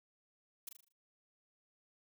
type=noise with echo; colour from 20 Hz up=blue; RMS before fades=-44 dBFS; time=0.67-0.69 s; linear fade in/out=5 ms; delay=39 ms; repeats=6; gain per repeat=-6 dB; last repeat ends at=0.924 s; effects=none